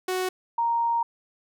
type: tone pair in turn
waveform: sawtooth / sine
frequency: 370 / 932.3 Hz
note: F#4 / A#5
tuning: 0 / 0 cents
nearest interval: octave + major third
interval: 1600 cents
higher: second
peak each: -21 dBFS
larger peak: neither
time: 0.08-0.29 / 0.58-1.03 s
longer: second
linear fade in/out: 5 ms
effects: none